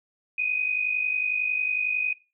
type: tone pair together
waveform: sine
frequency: 2449 / 2500 Hz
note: D#7 / D#7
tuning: -28 / +8 cents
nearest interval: unison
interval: 36 cents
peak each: -28 / -25 dBFS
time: 0.38-2.13 s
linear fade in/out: 5 ms
effects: noise-tail reverb RT60 0.3 s tail -19 dB re dry